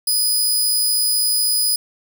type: tone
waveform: 15% pulse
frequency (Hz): 4978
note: D#8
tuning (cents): 0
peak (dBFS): -9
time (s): 0.07-1.76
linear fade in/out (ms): 5
effects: none